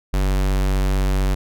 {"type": "tone", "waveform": "square", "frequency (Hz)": 47.82, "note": "G1", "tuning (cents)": -42, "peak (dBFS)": -17, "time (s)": [0.13, 1.35], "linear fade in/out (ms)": 10, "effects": []}